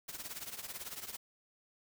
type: noise with tremolo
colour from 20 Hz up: white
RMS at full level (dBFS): -41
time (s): 0.08-1.17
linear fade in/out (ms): 10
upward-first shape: triangle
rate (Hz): 18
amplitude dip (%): 85
effects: none